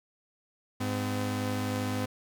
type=tone pair together; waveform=sawtooth; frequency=102.61 / 254.7 Hz; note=G#2 / C4; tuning=-20 / -46 cents; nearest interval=octave + major third; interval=1574 cents; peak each=-28 dBFS; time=0.8-2.06 s; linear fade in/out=10 ms; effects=none